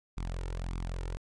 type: tone with flanger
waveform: sawtooth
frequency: 43.47 Hz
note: F1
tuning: 7 cents flat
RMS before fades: -36 dBFS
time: 0.17-1.17 s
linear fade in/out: 0 ms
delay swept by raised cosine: 0.83 to 2.23 ms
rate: 1.7 Hz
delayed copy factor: +0.65
effects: resampled to 22050 Hz